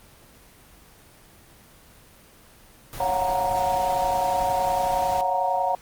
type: noise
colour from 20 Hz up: pink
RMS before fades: -36 dBFS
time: 2.93-5.21 s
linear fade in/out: 0 ms
type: chord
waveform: sine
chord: Gb major seventh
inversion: second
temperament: equal with one note detuned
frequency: 554.4 / 709 / 740 / 932.3 Hz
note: Db5 / F5 / Gb5 / Bb5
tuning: 0 / +26 / 0 / 0 cents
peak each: -28 / -28 / -25 / -25 dBFS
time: 3-5.75 s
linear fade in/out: 2 ms
effects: pink hiss -51 dBFS RMS until 5.81 s + Opus 24 kbps